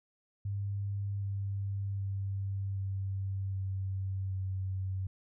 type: tone with pitch steps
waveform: sine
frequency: 100 / 98.97 / 97.94 / 96.93 / 95.93 / 94.93 Hz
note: G2 / G2 / G2 / G2 / G2 / F#2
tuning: +35 / +17 / -1 / -19 / -37 / +45 cents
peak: -32 dBFS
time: 0.45-5.07 s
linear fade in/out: 5 ms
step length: 770 ms
effects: none